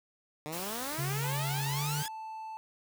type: exponential sweep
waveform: 10% pulse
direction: up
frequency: 147.5 to 1722 Hz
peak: -29 dBFS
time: 0.46-2.08 s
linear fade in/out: 0 ms
type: noise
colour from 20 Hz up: white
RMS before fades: -40 dBFS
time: 0.52-2.07 s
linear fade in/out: 10 ms
type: tone with pitch glide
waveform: triangle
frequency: 138.59 to 146.83 Hz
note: C#3 to D3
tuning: 0 to 0 cents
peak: -30 dBFS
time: 0.98-2.03 s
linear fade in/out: 10 ms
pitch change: +100 cents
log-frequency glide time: 1.73-1.86 s
type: tone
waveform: triangle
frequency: 880 Hz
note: A5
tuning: in tune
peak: -37 dBFS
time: 1.24-2.57 s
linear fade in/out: 0 ms
effects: none